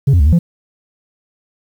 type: tone with pitch steps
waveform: sine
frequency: 137.8 / 87.9 / 70.9 / 78.6 / 170.2 Hz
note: C#3 / F2 / C#2 / D#2 / F3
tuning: -10 / +12 / +40 / +18 / -44 cents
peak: -4 dBFS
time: 0.07-0.39 s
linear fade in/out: 10 ms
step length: 64 ms
effects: tanh soft clip ceiling -6 dBFS + 7-bit